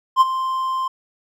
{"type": "tone with ADSR envelope", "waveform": "triangle", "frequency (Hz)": 1046.5, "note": "C6", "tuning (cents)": 0, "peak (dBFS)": -5, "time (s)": [0.16, 0.88], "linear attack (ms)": 50, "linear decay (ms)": 26, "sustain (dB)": -13, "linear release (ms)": 6, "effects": []}